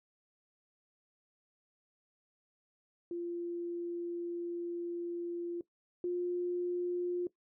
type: tone pair in turn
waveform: sine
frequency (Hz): 345.2 / 354.1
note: F4 / F4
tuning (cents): -20 / +24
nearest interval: unison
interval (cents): 44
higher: second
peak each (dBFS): -35 / -31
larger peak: second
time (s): 3.11-5.61 / 6.04-7.27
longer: first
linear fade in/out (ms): 2
effects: noise-tail reverb RT60 0.1 s tail -18 dB re dry